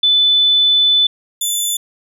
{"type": "tone pair in turn", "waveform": ["sine", "15% pulse"], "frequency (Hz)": [3500, 3500], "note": ["A7", "A7"], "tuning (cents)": [-10, -10], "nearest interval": "unison", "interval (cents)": 0, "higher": "neither", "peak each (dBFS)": -9, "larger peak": "neither", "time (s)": [[0.03, 1.07], [1.41, 1.77]], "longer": "first", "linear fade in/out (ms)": 5, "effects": []}